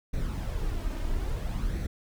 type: noise with flanger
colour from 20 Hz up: brown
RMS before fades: -30 dBFS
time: 0.13-1.87 s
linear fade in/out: 10 ms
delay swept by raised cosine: 0.49 to 3.29 ms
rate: 0.6 Hz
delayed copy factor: +0.5
effects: none